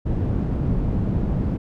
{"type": "low-pass noise", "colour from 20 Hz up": "white", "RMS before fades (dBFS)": -22, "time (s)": [0.05, 1.58], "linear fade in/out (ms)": 20, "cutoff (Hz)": 170, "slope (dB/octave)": 12, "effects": []}